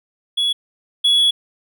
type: tone pair in turn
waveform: triangle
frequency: 3374 / 3374 Hz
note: G#7 / G#7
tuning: +27 / +27 cents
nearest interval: unison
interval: 0 cents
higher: neither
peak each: -14 / -10 dBFS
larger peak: second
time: 0.37-0.53 / 1.04-1.31 s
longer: second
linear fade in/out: 10 ms
effects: none